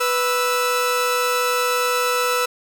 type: tone pair together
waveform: sawtooth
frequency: 493.2 / 1318 Hz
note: B4 / E6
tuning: -2 / -1 cents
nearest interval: octave + perfect fourth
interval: 1701 cents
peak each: -17 dBFS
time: 0-2.46 s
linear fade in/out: 10 ms
effects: none